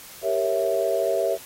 sine chord, G diminished seventh, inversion none, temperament equal, 392 / 466.2 / 554.4 / 659.3 Hz, G4 / Bb4 / Db5 / Fb5, 0 / 0 / 0 / 0 cents, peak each -27 / -27 / -26 / -24 dBFS, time 0.22-1.38 s, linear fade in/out 50 ms, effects white hiss -43 dBFS RMS until 1.45 s + AAC 48 kbps

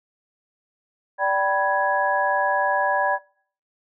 sine tone cluster, 585 / 775 / 982 / 1666 Hz, D5 / G5 / B5 / G#6, -7 / -20 / -10 / +5 cents, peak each -24 dBFS, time 1.18-3.19 s, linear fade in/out 50 ms, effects noise-tail reverb RT60 0.5 s tail -20 dB re dry

